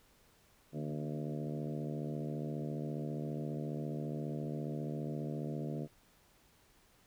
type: harmonic tone with a mistuned harmonic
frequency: 74.7 Hz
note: D2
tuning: 30 cents sharp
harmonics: 2 / 3 / 4 / 5 / 6 / 7 / 8 / 9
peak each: -39 / -43 / -45 / -47 / -49 / -50 / -51 / -52 dBFS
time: 0.72-5.88 s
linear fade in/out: 50 ms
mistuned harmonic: 3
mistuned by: +58 cents
effects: pink hiss -67 dBFS RMS until 7.06 s